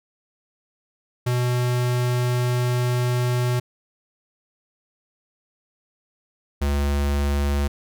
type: tone pair in turn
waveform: square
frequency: 123.47 / 71.17 Hz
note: B2 / C#2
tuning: 0 / +46 cents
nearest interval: minor seventh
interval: 954 cents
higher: first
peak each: -20 dBFS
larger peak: neither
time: 1.26-3.6 / 6.61-7.68 s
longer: first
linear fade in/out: 10 ms
effects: none